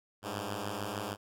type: beating tone pair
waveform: 5% pulse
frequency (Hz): 99 / 105.6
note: G2 / G#2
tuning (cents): +18 / +29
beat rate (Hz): 6.6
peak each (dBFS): -27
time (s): 0.22-1.17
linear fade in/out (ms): 50
effects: AAC 64 kbps